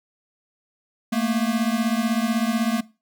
square beating tone pair, 220 / 236 Hz, A3 / A#3, 0 / +22 cents, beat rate 16 Hz, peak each -24 dBFS, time 1.12-2.81 s, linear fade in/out 10 ms, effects noise-tail reverb RT60 0.3 s tail -20 dB re dry

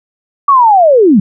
sine linear sweep, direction down, 1154 to 174.61 Hz, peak -3 dBFS, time 0.48-1.2 s, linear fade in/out 5 ms, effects none

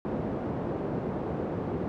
pink band-pass noise, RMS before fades -32 dBFS, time 0.05-1.88 s, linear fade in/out 0 ms, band 140 to 560 Hz, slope 12 dB/octave, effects none

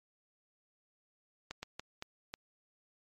slowing click train, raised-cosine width 0.2 ms, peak -23 dBFS, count 5, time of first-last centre 1.51-2.339 s, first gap 120 ms, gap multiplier 1.38, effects MP3 64 kbps

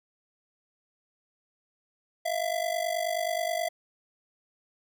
square ring-modulated tone, 670 Hz, E5, 28 cents sharp, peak -25 dBFS, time 2.25-3.69 s, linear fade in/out 10 ms, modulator 24.7 Hz, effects none

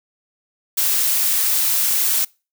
blue noise, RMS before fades -18 dBFS, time 0.77-2.25 s, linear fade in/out 10 ms, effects noise-tail reverb RT60 0.3 s tail -25 dB re dry

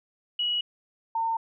sine tone pair in turn, 2917 / 907.5 Hz, F#7 / A#5, -25 / -47 cents, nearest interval octave + minor sixth, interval 2022 cents, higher first, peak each -24 dBFS, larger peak neither, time 0.39-0.61 / 1.15-1.37 s, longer neither, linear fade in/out 5 ms, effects none

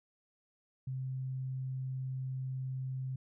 sine tone, 130.81 Hz, C3, in tune, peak -35 dBFS, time 0.87-3.16 s, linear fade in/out 5 ms, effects none

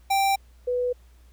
square / sine tone pair in turn, 784 / 493.9 Hz, G5 / B4, 0 / 0 cents, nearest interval minor sixth, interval 800 cents, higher first, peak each -20 / -22 dBFS, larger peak first, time 0.1-0.36 / 0.67-0.93 s, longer neither, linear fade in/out 10 ms, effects added 60 Hz sine -50 dBFS peak until 1.32 s + pink hiss -63 dBFS RMS until 1.32 s

